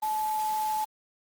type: tone in noise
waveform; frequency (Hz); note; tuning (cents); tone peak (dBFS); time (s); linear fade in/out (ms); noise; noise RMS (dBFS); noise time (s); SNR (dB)
sine; 863; A5; -34; -26; 0.02-0.85; 10; white; -41; 0.02-0.85; +12
effects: Opus 24 kbps